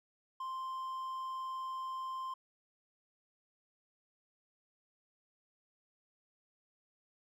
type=tone; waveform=triangle; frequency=1046.5 Hz; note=C6; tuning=in tune; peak=-36 dBFS; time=0.4-2.34 s; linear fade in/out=5 ms; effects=none